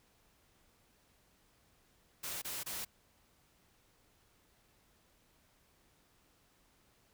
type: noise bursts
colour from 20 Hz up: white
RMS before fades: -41 dBFS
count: 3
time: 2.23-2.85 s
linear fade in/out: 10 ms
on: 190 ms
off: 25 ms
effects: pink hiss -70 dBFS RMS until 7.13 s